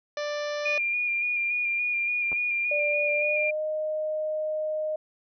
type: harmonic tone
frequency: 590 Hz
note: D5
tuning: 8 cents sharp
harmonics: 1 / 2 / 3 / 4 / 5 / 6 / 7 / 8 / 9 / 10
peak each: -29 / -39 / -38 / -42 / -47 / -46 / -45 / -51 / -46 / -49 dBFS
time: 0.17-0.78 s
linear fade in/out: 2 ms
type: tone with vibrato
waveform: sine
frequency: 2417 Hz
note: D7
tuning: 49 cents sharp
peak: -24 dBFS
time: 0.65-3.51 s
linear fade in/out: 10 ms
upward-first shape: square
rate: 3.5 Hz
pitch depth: 20 cents each way
type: clicks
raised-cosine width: 1 ms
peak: -26 dBFS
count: 2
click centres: 2.318 / 2.328 s
type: tone with pitch glide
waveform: sine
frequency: 587.3 to 617.9 Hz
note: D5 to D#5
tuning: 0 to -12 cents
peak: -26 dBFS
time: 2.71-4.96 s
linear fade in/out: 5 ms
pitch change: +88 cents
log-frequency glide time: 3.11-3.62 s
effects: none